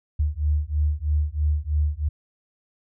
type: beating tone pair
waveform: sine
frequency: 73.42 / 76.52 Hz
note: D2 / D#2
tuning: 0 / -28 cents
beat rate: 3.1 Hz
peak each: -23 dBFS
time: 0.19-2.09 s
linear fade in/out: 10 ms
effects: none